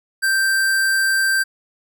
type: tone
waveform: square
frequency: 1568 Hz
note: G6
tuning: in tune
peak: -16 dBFS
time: 0.22-1.44 s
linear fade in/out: 20 ms
effects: none